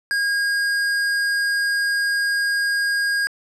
square tone, 1628 Hz, G#6, 35 cents flat, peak -19 dBFS, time 0.11-3.27 s, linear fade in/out 0 ms, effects low-pass 9000 Hz 12 dB/octave

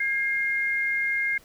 sine tone pair together, 1637 / 2124 Hz, G#6 / C7, -25 / +25 cents, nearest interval perfect fourth, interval 450 cents, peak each -28 / -24 dBFS, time 0-1.38 s, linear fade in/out 5 ms, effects pink hiss -55 dBFS RMS until 1.44 s

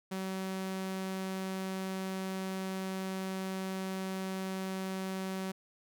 sawtooth tone, 189.7 Hz, F#3, 43 cents sharp, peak -31 dBFS, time 0.11-5.52 s, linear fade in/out 10 ms, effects none

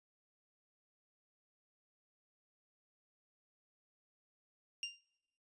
30% pulse tone with exponential decay, 2794 Hz, F7, in tune, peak -32 dBFS, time 4.83-5.01 s, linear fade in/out 1 ms, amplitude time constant 39 ms, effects noise-tail reverb RT60 0.9 s tail -24 dB re dry + resampled to 22050 Hz

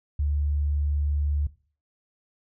sine tone, 72.9 Hz, D2, 12 cents flat, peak -22 dBFS, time 0.19-1.47 s, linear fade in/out 5 ms, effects noise-tail reverb RT60 0.4 s tail -18 dB re dry

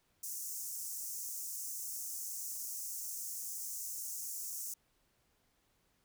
pink high-pass noise, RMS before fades -42 dBFS, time 0.23-4.74 s, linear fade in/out 5 ms, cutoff 5900 Hz, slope 48 dB/octave, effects pink hiss -75 dBFS RMS until 6.04 s

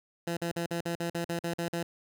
15% pulse tone bursts, 170 Hz, F3, 46 cents flat, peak -24 dBFS, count 11, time 0.27-1.83 s, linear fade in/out 5 ms, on 100 ms, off 46 ms, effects none

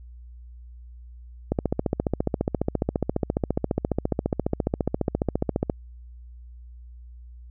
click train, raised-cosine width 2 ms, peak -9 dBFS, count 62, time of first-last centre 1.52-5.698 s, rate 14.6 Hz, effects added 60 Hz sine -41 dBFS peak until 7.5 s

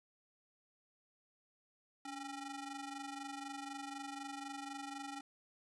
sawtooth ring-modulated tone, 544 Hz, C#5, 33 cents flat, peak -37 dBFS, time 2.05-5.21 s, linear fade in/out 5 ms, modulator 260 Hz, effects resampled to 24000 Hz

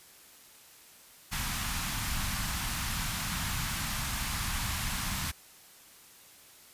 pink band-stop noise, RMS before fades -33 dBFS, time 1.31-5.32 s, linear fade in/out 20 ms, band 220 to 880 Hz, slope 24 dB/octave, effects white hiss -55 dBFS RMS until 6.73 s + resampled to 32000 Hz

